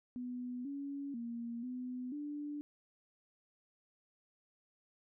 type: tone with pitch steps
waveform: sine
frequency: 247.6 / 280.5 / 234.5 / 251.1 / 293.3 Hz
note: B3 / C#4 / A#3 / B3 / D4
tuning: +5 / +21 / +11 / +29 / -2 cents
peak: -39 dBFS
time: 0.16-2.61 s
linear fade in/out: 0 ms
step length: 490 ms
effects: none